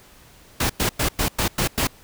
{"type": "noise bursts", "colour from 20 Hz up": "pink", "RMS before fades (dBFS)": -21, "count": 7, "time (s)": [0.6, 1.872], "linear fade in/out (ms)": 5, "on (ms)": 96, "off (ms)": 100, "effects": ["pink hiss -50 dBFS RMS until 2.03 s"]}